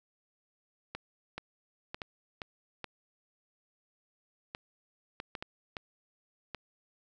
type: clicks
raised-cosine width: 0.3 ms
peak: -22 dBFS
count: 12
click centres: 0.95 / 1.38 / 1.945 / 2.018 / 2.418 / 2.843 / 4.549 / 5.201 / 5.352 / 5.425 / 5.768 / 6.547 s
effects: none